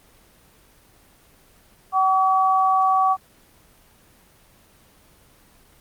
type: tone pair together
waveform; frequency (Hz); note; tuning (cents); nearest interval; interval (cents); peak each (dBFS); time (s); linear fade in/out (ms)
sine; 760 / 1138.7; F#5 / C#6; +46 / +46; perfect fifth; 700; -18; 1.92-3.17; 50
effects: pink hiss -54 dBFS RMS until 5.8 s + Opus 24 kbps